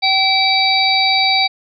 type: harmonic tone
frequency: 769 Hz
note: G5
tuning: 33 cents flat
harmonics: 1 / 3 / 5 / 6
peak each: -17 / -17 / -17 / -17 dBFS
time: 0.02-1.48 s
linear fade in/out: 20 ms
effects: none